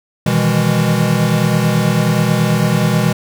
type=chord; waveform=square; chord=E major seventh; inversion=second; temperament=equal with one note detuned; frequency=123.47 / 155.56 / 164.81 / 203.7 Hz; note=B2 / D#3 / E3 / G#3; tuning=0 / 0 / 0 / -33 cents; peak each=-18 / -20 / -17 / -18 dBFS; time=0.26-3.13 s; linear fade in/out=5 ms; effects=none